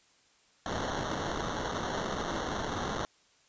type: noise with sample-and-hold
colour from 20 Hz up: white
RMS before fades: -34 dBFS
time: 0.66-3.05 s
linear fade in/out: 0 ms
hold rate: 2450 Hz
effects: white hiss -65 dBFS RMS until 3.48 s + resampled to 16000 Hz